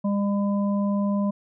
harmonic tone, 201.6 Hz, G3, 49 cents sharp, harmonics 1 / 3 / 5, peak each -21 / -31 / -35 dBFS, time 0.04-1.31 s, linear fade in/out 10 ms, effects none

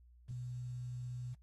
sine tone with quantisation, 123.47 Hz, B2, in tune, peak -40 dBFS, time 0.28-1.35 s, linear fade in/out 20 ms, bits 11, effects added 60 Hz sine -59 dBFS peak until 1.42 s + AAC 32 kbps

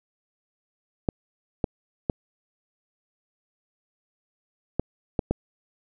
clicks, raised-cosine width 2 ms, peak -9 dBFS, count 6, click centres 1.088 / 1.642 / 2.098 / 4.796 / 5.192 / 5.31 s, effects none

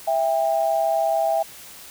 sine tone pair together, 659.3 / 798.3 Hz, E5 / G5, 0 / +31 cents, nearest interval minor third, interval 331 cents, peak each -20 / -22 dBFS, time 0.07-1.43 s, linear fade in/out 10 ms, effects white hiss -42 dBFS RMS until 1.9 s

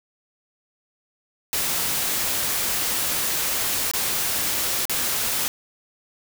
white noise with dropouts, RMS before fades -24 dBFS, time 1.53-5.48 s, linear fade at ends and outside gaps 0 ms, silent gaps 3.913-3.936 / 4.854-4.896 s, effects none

